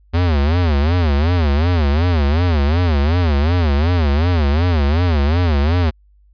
square tone with vibrato, 79.2 Hz, D#2, 31 cents sharp, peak -13 dBFS, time 0.13-5.91 s, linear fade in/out 20 ms, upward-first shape sine, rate 2.7 Hz, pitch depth 220 cents each way, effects added 50 Hz sine -48 dBFS peak until 6.33 s + resampled to 11025 Hz

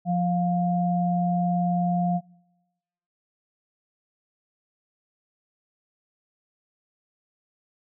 sine tone pair together, 176.3 / 705.2 Hz, F3 / F5, +17 / +17 cents, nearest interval 2 octaves, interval 2400 cents, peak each -22 / -26 dBFS, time 0.05-2.21 s, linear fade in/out 50 ms, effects noise-tail reverb RT60 1.0 s tail -25 dB re dry

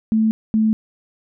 sine tone pair in turn, 220 / 218.6 Hz, A3 / A3, 0 / -11 cents, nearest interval unison, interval 11 cents, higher first, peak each -13 dBFS, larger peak neither, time 0.12-0.31 / 0.54-0.73 s, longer neither, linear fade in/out 0 ms, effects none

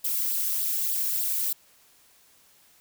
violet noise with flanger, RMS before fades -27 dBFS, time 0.04-1.53 s, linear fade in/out 5 ms, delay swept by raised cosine 0.22 to 1.82 ms, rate 3.4 Hz, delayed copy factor +0.6, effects white hiss -59 dBFS RMS until 2.8 s

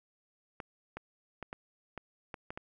clicks, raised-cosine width 0.5 ms, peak -25 dBFS, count 8, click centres 0.602 / 0.97 / 1.427 / 1.529 / 1.977 / 2.342 / 2.505 / 2.575 s, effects none

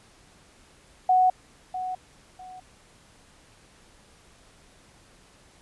sine tone with echo, 740 Hz, F#5, in tune, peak -16 dBFS, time 1.09-1.3 s, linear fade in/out 5 ms, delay 650 ms, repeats 2, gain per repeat -12 dB, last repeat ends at 2.6 s, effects pink hiss -56 dBFS RMS until 5.61 s + resampled to 24000 Hz

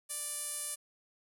sawtooth tone with band-pass filter, 587.3 Hz, D5, in tune, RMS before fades -39 dBFS, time 0.09-0.76 s, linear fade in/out 20 ms, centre 10000 Hz, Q 3.6, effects none

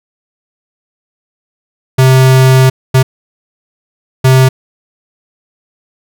square tone bursts at uneven times, 130.81 Hz, C3, in tune, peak -4 dBFS, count 3, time 1.98-2.7 / 2.94-3.03 / 4.24-4.49 s, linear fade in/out 10 ms, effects none

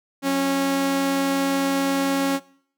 sawtooth tone pair together, 180.11 / 274.5 Hz, F#3 / C#4, -46 / -17 cents, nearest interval perfect fifth, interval 729 cents, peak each -28 / -16 dBFS, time 0.22-2.4 s, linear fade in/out 50 ms, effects noise-tail reverb RT60 0.6 s tail -22 dB re dry

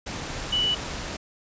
sine tone in noise, 2960 Hz, F#7, in tune, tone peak -21 dBFS, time 0.52-0.75 s, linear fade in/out 10 ms, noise pink, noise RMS -33 dBFS, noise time 0.06-1.17 s, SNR +9 dB, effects resampled to 16000 Hz

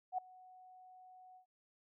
sine tone with ADSR envelope, 740 Hz, F#5, in tune, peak -32 dBFS, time 0.12-1.46 s, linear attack 61 ms, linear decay 5 ms, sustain -24 dB, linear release 100 ms, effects none

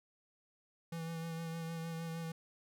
square tone with vibrato, 164.81 Hz, E3, in tune, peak -40 dBFS, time 0.92-2.32 s, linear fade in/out 5 ms, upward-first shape sine, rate 6.5 Hz, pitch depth 22 cents each way, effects none

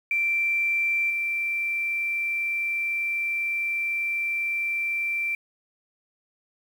sine tone with level steps, 2349 Hz, D7, in tune, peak -21 / -24 dBFS, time 0.11-5.35 s, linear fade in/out 2 ms, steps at 1.1 s, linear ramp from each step 2 ms, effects 8-bit

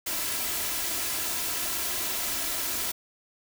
white noise with comb filter, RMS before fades -30 dBFS, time 0.06-2.92 s, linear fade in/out 10 ms, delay 3 ms, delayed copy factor +0.5, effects none

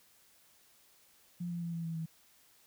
sine tone with pitch steps, 174.61 / 172.01 / 169.44 / 166.92 / 164.43 / 161.98 Hz, F3 / F3 / E3 / E3 / E3 / E3, 0 / -26 / +48 / +22 / -4 / -30 cents, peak -35 dBFS, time 1.4-2.06 s, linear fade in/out 10 ms, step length 110 ms, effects white hiss -65 dBFS RMS until 2.66 s

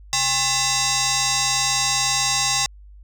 sine tone with frequency modulation, 804 Hz, G5, 44 cents sharp, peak -15 dBFS, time 0.13-2.66 s, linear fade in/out 0 ms, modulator 938 Hz, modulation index 7.4, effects tanh soft clip ceiling -17 dBFS + added 50 Hz sine -41 dBFS peak until 3.03 s

